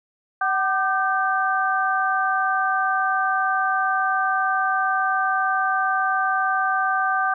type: tone cluster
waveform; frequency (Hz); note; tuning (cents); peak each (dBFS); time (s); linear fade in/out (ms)
sine; 757 / 1195 / 1552; F#5 / D6 / G6; +39 / +30 / -18; -23; 0.41-7.34; 5
effects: none